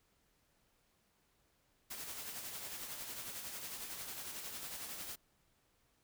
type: noise with tremolo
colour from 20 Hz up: white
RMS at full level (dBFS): -44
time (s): 1.9-5.16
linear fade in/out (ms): 10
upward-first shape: sine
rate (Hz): 11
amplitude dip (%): 40
effects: pink hiss -75 dBFS RMS until 6.03 s